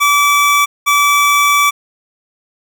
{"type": "tone pair in turn", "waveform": "25% pulse", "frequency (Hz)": [1154, 1154], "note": ["D6", "D6"], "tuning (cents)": [-31, -31], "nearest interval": "unison", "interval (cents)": 0, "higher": "neither", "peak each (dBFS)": -5, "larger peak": "neither", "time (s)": [[0, 0.66], [0.86, 1.71]], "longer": "second", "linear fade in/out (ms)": 20, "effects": []}